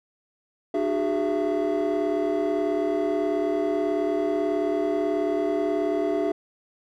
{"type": "tone cluster", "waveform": "triangle", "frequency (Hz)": [301.9, 371.2, 409.6, 670], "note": ["D4", "F#4", "G#4", "E5"], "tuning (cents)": [48, 6, -24, 28], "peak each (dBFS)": -25, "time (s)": [0.74, 6.32], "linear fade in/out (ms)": 5, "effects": ["tanh soft clip ceiling -14 dBFS"]}